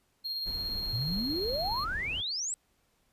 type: tone with tremolo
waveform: triangle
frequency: 4236 Hz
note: C8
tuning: 21 cents sharp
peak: -30 dBFS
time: 0.24-1.85 s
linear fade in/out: 20 ms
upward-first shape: sine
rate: 17 Hz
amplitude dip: 30%
type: noise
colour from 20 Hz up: brown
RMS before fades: -41 dBFS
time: 0.45-2.22 s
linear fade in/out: 20 ms
type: exponential sweep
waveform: sine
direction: up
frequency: 106.4 to 8100 Hz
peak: -31 dBFS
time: 0.93-2.54 s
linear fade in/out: 0 ms
effects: pink hiss -72 dBFS RMS until 3.12 s + resampled to 32000 Hz